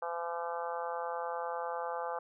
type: harmonic tone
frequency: 170 Hz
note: F3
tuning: 46 cents flat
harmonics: 3 / 4 / 5 / 6 / 7 / 8 / 9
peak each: -39 / -42 / -39 / -45 / -42 / -49 / -49 dBFS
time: 0.02-2.19 s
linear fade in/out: 5 ms
effects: none